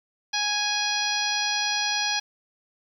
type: harmonic tone with a mistuned harmonic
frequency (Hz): 830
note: G#5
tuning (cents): -1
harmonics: 1 / 2 / 3 / 4 / 5 / 6 / 7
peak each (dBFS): -31 / -31 / -31 / -31 / -31 / -31 / -31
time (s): 0.33-2.2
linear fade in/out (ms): 10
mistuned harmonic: 7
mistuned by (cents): -20
effects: 9-bit